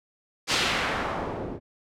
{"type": "noise with low-pass filter sweep", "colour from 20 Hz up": "white", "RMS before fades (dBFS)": -28, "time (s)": [0.47, 1.6], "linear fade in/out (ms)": 50, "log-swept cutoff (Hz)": [5100, 330], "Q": 1, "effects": []}